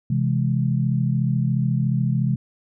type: chord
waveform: sine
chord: C augmented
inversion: none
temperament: equal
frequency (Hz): 130.81 / 164.81 / 207.7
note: C3 / E3 / G#3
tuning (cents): 0 / 0 / 0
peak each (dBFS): -20 / -24 / -25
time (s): 0.1-2.36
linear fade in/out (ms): 5
effects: none